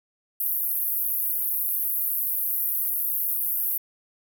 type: band-pass noise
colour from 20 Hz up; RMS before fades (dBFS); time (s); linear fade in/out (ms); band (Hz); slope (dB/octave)
white; -26; 0.4-3.78; 5; 12000 to 16000; 48
effects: none